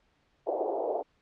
white band-pass noise, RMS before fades -31 dBFS, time 0.46-1.03 s, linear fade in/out 20 ms, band 350 to 750 Hz, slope 48 dB/octave, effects pink hiss -70 dBFS RMS until 1.21 s + low-pass 4000 Hz 12 dB/octave

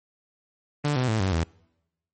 sawtooth tone with pitch steps, 146.83 / 127.09 / 110 / 95.21 / 82.41 Hz, D3 / C3 / A2 / G2 / E2, 0 / -50 / 0 / -50 / 0 cents, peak -18 dBFS, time 0.84-1.44 s, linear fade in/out 10 ms, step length 120 ms, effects noise-tail reverb RT60 0.9 s tail -26 dB re dry + MP3 32 kbps

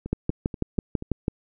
two click trains, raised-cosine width 3 ms, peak -20 / -10 dBFS, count 5 / 8, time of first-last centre 0.06-1.024 / 0.13-1.281 s, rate 4.15 / 6.08 Hz, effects none

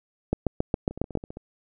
two click trains, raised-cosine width 2 ms, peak -9 / -24 dBFS, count 7 / 8, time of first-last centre 0.33-1.153 / 0.91-1.371 s, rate 7.29 / 15.2 Hz, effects none

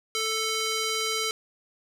square tone with band-pass filter, 441.3 Hz, A4, 5 cents sharp, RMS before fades -28 dBFS, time 0.15-1.31 s, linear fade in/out 0 ms, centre 4700 Hz, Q 0.81, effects none

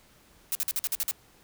blue noise bursts, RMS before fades -28 dBFS, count 8, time 0.52-1.111 s, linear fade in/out 0 ms, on 31 ms, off 49 ms, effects pink hiss -59 dBFS RMS until 1.43 s

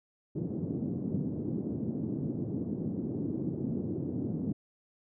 white band-pass noise, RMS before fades -34 dBFS, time 0.35-4.53 s, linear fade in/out 10 ms, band 110 to 310 Hz, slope 24 dB/octave, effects none

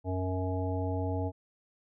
harmonic tone with a mistuned harmonic, 92.5 Hz, F#2, in tune, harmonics 1 / 3 / 5 / 7 / 9, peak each -31 / -36 / -38 / -39 / -41 dBFS, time 0.04-1.32 s, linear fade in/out 50 ms, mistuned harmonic 9, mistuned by +15 cents, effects none

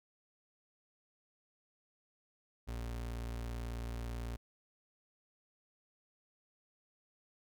35% pulse tone, 58.27 Hz, A#1, in tune, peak -37 dBFS, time 2.67-4.37 s, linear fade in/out 20 ms, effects none

